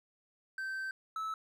triangle tone pair in turn, 1552 / 1305.1 Hz, G6 / E6, -18 / -18 cents, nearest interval minor third, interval 300 cents, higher first, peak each -34 / -33 dBFS, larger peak second, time 0.58-0.91 / 1.16-1.34 s, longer first, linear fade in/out 2 ms, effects none

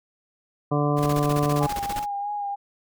harmonic tone, 146.3 Hz, D3, 6 cents flat, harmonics 1 / 2 / 3 / 4 / 5 / 7 / 8, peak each -23 / -26 / -28 / -29 / -30 / -31 / -32 dBFS, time 0.71-1.67 s, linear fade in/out 10 ms
pink noise with tremolo, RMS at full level -32 dBFS, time 0.96-2.06 s, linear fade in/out 50 ms, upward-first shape square, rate 15 Hz, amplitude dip 75%
sine tone with vibrato, 816 Hz, G#5, 31 cents flat, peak -26 dBFS, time 1.6-2.56 s, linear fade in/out 20 ms, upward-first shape sine, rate 3.1 Hz, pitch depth 29 cents each way
effects none

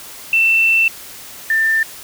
sine tone pair in turn, 2678 / 1787.4 Hz, E7 / A6, +27 / +27 cents, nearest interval perfect fifth, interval 700 cents, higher first, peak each -10 / -12 dBFS, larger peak first, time 0.33-0.88 / 1.5-1.83 s, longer first, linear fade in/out 2 ms, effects white hiss -35 dBFS RMS until 2.03 s

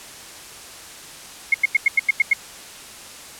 sine tone bursts, 2158 Hz, C#7, 47 cents flat, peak -11 dBFS, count 8, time 1.52-2.334 s, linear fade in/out 5 ms, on 23 ms, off 90 ms, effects white hiss -39 dBFS RMS until 3.39 s + low-pass 10000 Hz 12 dB/octave

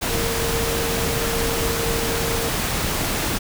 sine tone in noise, 460.2 Hz, A#4, 22 cents flat, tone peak -26 dBFS, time 0.09-2.5 s, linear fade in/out 20 ms, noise pink, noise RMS -23 dBFS, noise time 0.01-3.39 s, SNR -6 dB, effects none

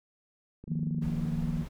click train, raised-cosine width 3 ms, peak -32 dBFS, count 18, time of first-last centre 0.64-1.291 s, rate 26.1 Hz
sine chord, Eb suspended second, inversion none, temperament just, 155.56 / 175.01 / 233.3 Hz, Eb3 / F3 / Bb3, 0 / +4 / +2 cents, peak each -31 / -34 / -35 dBFS, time 0.67-1.66 s, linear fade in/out 50 ms
brown noise, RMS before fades -39 dBFS, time 1.01-1.69 s, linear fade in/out 20 ms
effects none

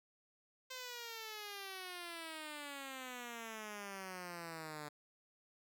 5% pulse exponential sweep, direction down, 520 to 146.83 Hz, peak -34 dBFS, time 0.7-4.89 s, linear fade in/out 10 ms, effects none

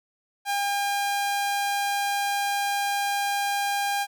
sawtooth tone, 805 Hz, G5, 46 cents sharp, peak -20 dBFS, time 0.45-4.07 s, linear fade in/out 50 ms, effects none

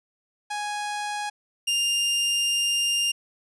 sawtooth tone pair in turn, 830.6 / 2803 Hz, G#5 / F7, 0 / +6 cents, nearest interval octave + major sixth, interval 2106 cents, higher second, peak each -24 / -18 dBFS, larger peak second, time 0.5-1.3 / 1.67-3.12 s, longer second, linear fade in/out 10 ms, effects resampled to 24000 Hz + 10-bit

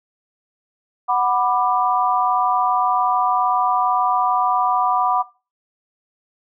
sine chord, B minor, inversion second, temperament just, 740.8 / 987.8 / 1185.3 Hz, F#5 / B5 / D6, +2 / 0 / +16 cents, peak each -19 / -20 / -20 dBFS, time 1.08-5.23 s, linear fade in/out 20 ms, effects noise-tail reverb RT60 0.3 s tail -18 dB re dry

